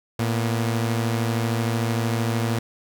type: tone pair together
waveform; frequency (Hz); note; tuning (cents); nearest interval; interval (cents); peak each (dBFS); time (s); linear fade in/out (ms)
sawtooth; 113.8 / 240.7; A#2 / B3; -41 / -44; octave + minor second; 1297; -18 / -25; 0.19-2.59; 5
effects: none